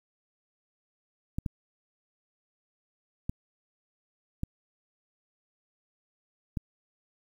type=clicks; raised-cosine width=5 ms; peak=-18 dBFS; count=5; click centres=1.385 / 1.462 / 3.295 / 4.434 / 6.572 s; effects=9-bit